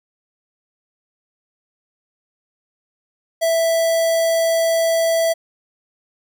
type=tone with notch filter; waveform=square; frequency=659.3 Hz; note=E5; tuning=in tune; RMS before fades=-17 dBFS; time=3.41-5.34 s; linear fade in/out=20 ms; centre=2500 Hz; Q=1.5; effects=none